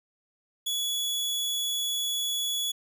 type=tone; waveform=sawtooth; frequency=3392 Hz; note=G#7; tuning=36 cents sharp; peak=-24 dBFS; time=0.66-2.72 s; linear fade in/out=10 ms; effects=none